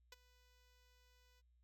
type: tone with ADSR envelope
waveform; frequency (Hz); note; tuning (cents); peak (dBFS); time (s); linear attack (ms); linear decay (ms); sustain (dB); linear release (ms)
5% pulse; 496.4; B4; +9; -40; 0.12-1.42; 4; 22; -21; 33
effects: added 60 Hz sine -70 dBFS peak until 1.63 s